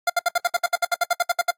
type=tone bursts; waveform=25% pulse; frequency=698.5 Hz; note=F5; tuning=in tune; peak=-13 dBFS; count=16; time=0.07-1.508 s; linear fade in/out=5 ms; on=28 ms; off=66 ms; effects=noise-tail reverb RT60 0.1 s tail -23 dB re dry + AAC 64 kbps